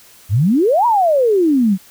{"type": "exponential two-way sweep", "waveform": "sine", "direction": "up then down", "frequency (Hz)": [88.1, 987.8, 180.3], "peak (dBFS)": -10, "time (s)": [0.29, 1.78], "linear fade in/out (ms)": 50, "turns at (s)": 0.86, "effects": ["white hiss -45 dBFS RMS until 1.9 s"]}